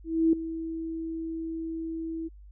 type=tone with ADSR envelope; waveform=sine; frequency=325.7 Hz; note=E4; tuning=21 cents flat; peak=-17 dBFS; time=0.04-2.29 s; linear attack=290 ms; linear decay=3 ms; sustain=-14 dB; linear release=23 ms; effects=added 50 Hz sine -46 dBFS peak until 2.51 s